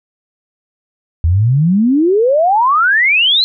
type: exponential sweep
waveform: sine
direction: up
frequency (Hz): 77.8 to 4186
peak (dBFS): -8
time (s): 1.24-3.44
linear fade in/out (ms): 0
effects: none